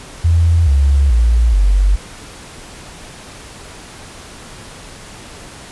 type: tone with pitch steps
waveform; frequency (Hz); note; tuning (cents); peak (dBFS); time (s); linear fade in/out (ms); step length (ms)
sine; 83.7 / 69.57 / 57.83 / 48.07; E2 / C#2 / A#1 / G1; +27 / +7 / -13 / -33; -8; 0.24-1.96; 10; 430
effects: pink hiss -35 dBFS RMS until 5.71 s + resampled to 24000 Hz